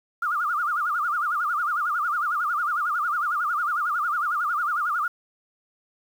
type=tone with vibrato; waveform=sine; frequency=1300 Hz; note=E6; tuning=24 cents flat; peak=-22 dBFS; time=0.22-5.08 s; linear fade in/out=5 ms; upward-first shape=sine; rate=11 Hz; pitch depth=190 cents each way; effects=8-bit